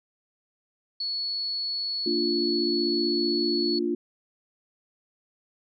sine tone, 4398 Hz, C#8, 14 cents flat, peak -27 dBFS, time 1-3.79 s, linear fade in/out 5 ms
sine chord, Bb major, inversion none, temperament equal, 233.1 / 293.7 / 349.2 Hz, Bb3 / D4 / F4, 0 / 0 / 0 cents, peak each -31 / -29 / -26 dBFS, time 2.06-3.95 s, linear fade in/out 5 ms
effects none

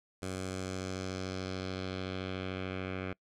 10% pulse tone with low-pass filter sweep, 93.6 Hz, F#2, 20 cents sharp, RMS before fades -38 dBFS, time 0.22-3.13 s, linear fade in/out 5 ms, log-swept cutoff 9000 to 2300 Hz, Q 1.9, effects noise-tail reverb RT60 0.1 s tail -25 dB re dry

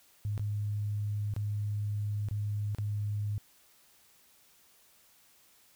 sine tone with dropouts, 103.83 Hz, G#2, in tune, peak -30 dBFS, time 0.25-3.38 s, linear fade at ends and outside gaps 0 ms, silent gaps 0.378-0.395 / 1.338-1.364 / 2.286-2.311 / 2.748-2.785 s, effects white hiss -63 dBFS RMS until 5.75 s

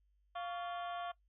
harmonic tone with a mistuned harmonic, 349.2 Hz, F4, in tune, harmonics 2 / 3 / 4 / 5 / 6 / 7 / 8 / 9 / 10, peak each -41 / -45 / -50 / -56 / -62 / -59 / -63 / -54 / -59 dBFS, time 0.35-1.12 s, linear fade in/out 10 ms, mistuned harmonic 3, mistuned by +120 cents, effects noise-tail reverb RT60 0.1 s tail -18 dB re dry + added 50 Hz sine -70 dBFS peak until 1.28 s

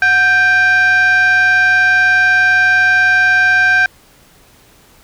sine tone with frequency modulation, 1568 Hz, G6, in tune, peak -5 dBFS, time 0.02-3.86 s, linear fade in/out 2 ms, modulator 833 Hz, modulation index 0.51, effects tanh soft clip ceiling -7 dBFS + pink hiss -47 dBFS RMS until 5.03 s

